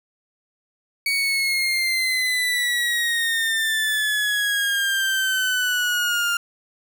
30% pulse exponential sweep, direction down, 2251 to 1396.9 Hz, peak -17 dBFS, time 1.06-6.37 s, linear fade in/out 2 ms, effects none

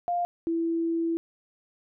sine tone pair in turn, 701 / 331.9 Hz, F5 / E4, +6 / +12 cents, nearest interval octave + minor second, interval 1294 cents, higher first, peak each -24 dBFS, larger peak neither, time 0.08-0.25 / 0.47-1.17 s, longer second, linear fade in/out 0 ms, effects none

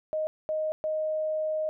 sine tone bursts at uneven times, 622.3 Hz, D#5, in tune, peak -26 dBFS, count 3, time 0.13-0.27 / 0.49-0.72 / 0.84-1.69 s, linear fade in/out 0 ms, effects none

